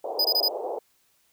pink band-pass noise, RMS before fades -32 dBFS, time 0.04-0.79 s, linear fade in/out 5 ms, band 390 to 840 Hz, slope 48 dB/octave
square tone bursts, 4978 Hz, D#8, in tune, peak -20 dBFS, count 4, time 0.19-0.484 s, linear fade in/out 5 ms, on 57 ms, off 22 ms
effects white hiss -66 dBFS RMS until 1.32 s

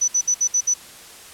sine tone bursts, 5970 Hz, F#8, 15 cents sharp, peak -15 dBFS, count 6, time 0.01-0.741 s, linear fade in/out 10 ms, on 71 ms, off 61 ms, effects white hiss -42 dBFS RMS until 1.33 s + low-pass 11000 Hz 12 dB/octave

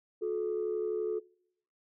sine tone pair together, 360 / 431.9 Hz, F#4 / A4, -47 / -32 cents, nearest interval minor third, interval 315 cents, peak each -33 / -31 dBFS, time 0.21-1.2 s, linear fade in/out 20 ms, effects noise-tail reverb RT60 0.7 s tail -24 dB re dry + tanh soft clip ceiling -25 dBFS

